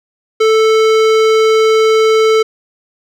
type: tone with hard clipping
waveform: sine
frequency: 440 Hz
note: A4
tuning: in tune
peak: -9 dBFS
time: 0.4-2.43 s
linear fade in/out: 10 ms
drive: 18 dB
effects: none